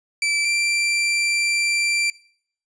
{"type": "tone pair in turn", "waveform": "sawtooth", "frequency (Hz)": [2324, 2354], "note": ["D7", "D7"], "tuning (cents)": [-19, 3], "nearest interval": "unison", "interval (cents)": 22, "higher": "second", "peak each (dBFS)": [-15, -15], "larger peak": "neither", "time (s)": [[0.22, 0.45], [0.45, 2.1]], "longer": "second", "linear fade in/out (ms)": 2, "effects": ["noise-tail reverb RT60 0.6 s tail -22 dB re dry", "resampled to 22050 Hz"]}